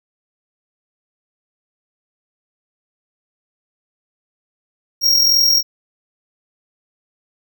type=tone with amplitude modulation; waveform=square; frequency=5588 Hz; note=F8; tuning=in tune; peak=-9 dBFS; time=5.01-5.63 s; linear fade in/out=50 ms; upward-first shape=sine; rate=42.7 Hz; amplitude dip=50%; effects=none